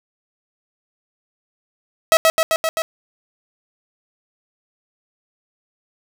sawtooth tone with echo, 646 Hz, E5, 35 cents flat, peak -5 dBFS, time 2.12-2.17 s, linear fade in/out 0 ms, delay 130 ms, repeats 5, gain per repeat -2 dB, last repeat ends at 2.82 s, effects none

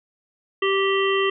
harmonic tone, 390 Hz, G4, 9 cents flat, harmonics 1 / 3 / 5 / 7 / 8, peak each -20 / -25 / -27 / -28 / -29 dBFS, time 0.62-1.3 s, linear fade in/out 5 ms, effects none

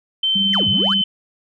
sine tone with pitch glide, 3096 to 3060 Hz, G7 to G7, -22 to -42 cents, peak -15 dBFS, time 0.23-1.04 s, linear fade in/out 5 ms, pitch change -20 cents, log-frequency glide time 0.44-0.64 s
sine tone with tremolo, 196 Hz, G3, in tune, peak -19 dBFS, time 0.35-1.02 s, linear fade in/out 10 ms, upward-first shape triangle, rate 20 Hz, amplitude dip 55%
triangle exponential two-way sweep, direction down then up, 2262 to 87.2 to 1752 Hz, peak -21 dBFS, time 0.53-0.94 s, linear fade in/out 5 ms, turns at 0.69 s
effects none

